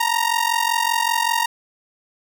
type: ring-modulated tone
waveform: sawtooth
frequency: 932.3 Hz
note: A#5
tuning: in tune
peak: -11 dBFS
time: 0-1.46 s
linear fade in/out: 2 ms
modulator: 22.6 Hz
effects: none